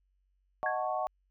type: chord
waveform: sine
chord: D# half-diminished seventh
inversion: none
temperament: equal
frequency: 622.3 / 740 / 880 / 1108.7 Hz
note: D#5 / F#5 / A5 / C#6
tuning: 0 / 0 / 0 / 0 cents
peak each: -35 / -33 / -39 / -37 dBFS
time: 0.63-1.07 s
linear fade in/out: 0 ms
type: tone with exponential decay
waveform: sine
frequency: 1654 Hz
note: G#6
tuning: 8 cents flat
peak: -28 dBFS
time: 0.66-0.87 s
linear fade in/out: 2 ms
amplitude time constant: 44 ms
effects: added 47 Hz sine -70 dBFS peak until 1.3 s